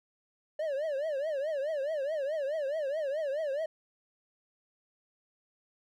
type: tone with vibrato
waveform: triangle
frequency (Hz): 587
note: D5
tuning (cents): -1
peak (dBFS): -28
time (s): 0.59-3.66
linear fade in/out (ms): 5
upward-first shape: triangle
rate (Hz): 4.7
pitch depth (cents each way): 200
effects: none